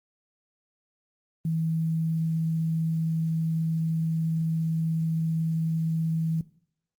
sine tone with quantisation, 161.9 Hz, E3, 31 cents flat, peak -24 dBFS, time 1.45-6.41 s, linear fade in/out 2 ms, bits 9, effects noise-tail reverb RT60 0.6 s tail -18 dB re dry + Opus 24 kbps

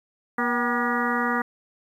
harmonic tone with a mistuned harmonic, 240 Hz, B3, 49 cents flat, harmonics 1 / 2 / 3 / 4 / 5 / 6 / 7 / 8, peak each -27 / -31 / -32 / -31 / -28 / -30 / -33 / -30 dBFS, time 0.38-1.42 s, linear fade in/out 5 ms, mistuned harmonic 3, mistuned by +100 cents, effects 9-bit

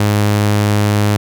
sawtooth tone, 103.83 Hz, G#2, in tune, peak -7 dBFS, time 0-1.17 s, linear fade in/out 5 ms, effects none

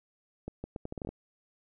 accelerating click train, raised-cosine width 2 ms, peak -24 dBFS, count 10, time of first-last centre 0.48-1.09 s, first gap 160 ms, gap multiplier 0.76, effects none

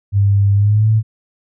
sine tone with pitch glide, 100 to 109.68 Hz, G2 to A2, +35 to -5 cents, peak -9 dBFS, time 0.12-1.03 s, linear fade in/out 50 ms, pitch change +160 cents, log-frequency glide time 0.54-0.89 s, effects none

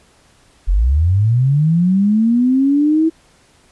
sine linear sweep, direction up, 39.61 to 326.8 Hz, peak -10 dBFS, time 0.67-3.1 s, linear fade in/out 20 ms, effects pink hiss -52 dBFS RMS until 3.71 s + resampled to 24000 Hz

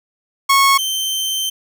sawtooth tone pair in turn, 1099 / 3108 Hz, C#6 / G7, -15 / -16 cents, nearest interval octave + tritone, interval 1799 cents, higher second, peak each -6 / -15 dBFS, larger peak first, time 0.49-0.78 / 0.78-1.5 s, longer second, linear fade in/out 10 ms, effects none

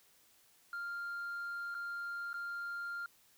sine tone with dropouts, 1396.9 Hz, F6, in tune, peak -36 dBFS, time 0.73-3.06 s, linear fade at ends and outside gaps 2 ms, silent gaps 1.744-1.749 / 2.331-2.341 s, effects tanh soft clip ceiling -37 dBFS + white hiss -67 dBFS RMS until 3.37 s

